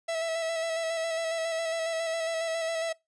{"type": "tone with vibrato", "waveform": "45% pulse", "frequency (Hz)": 656, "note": "E5", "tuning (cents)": -9, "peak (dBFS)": -28, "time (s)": [0.08, 2.93], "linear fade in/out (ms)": 10, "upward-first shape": "square", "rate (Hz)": 7.3, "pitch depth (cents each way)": 21, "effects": ["noise-tail reverb RT60 0.2 s tail -23 dB re dry", "resampled to 22050 Hz"]}